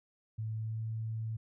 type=tone with pitch glide; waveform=sine; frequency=110 to 111.28 Hz; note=A2 to A2; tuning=0 to +20 cents; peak=-34 dBFS; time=0.38-1.37 s; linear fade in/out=10 ms; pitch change=+20 cents; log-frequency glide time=0.56-0.81 s; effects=none